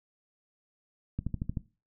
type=click train; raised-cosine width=5 ms; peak=-19 dBFS; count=6; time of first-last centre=1.19-1.572 s; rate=13.1 Hz; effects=noise-tail reverb RT60 0.3 s tail -18 dB re dry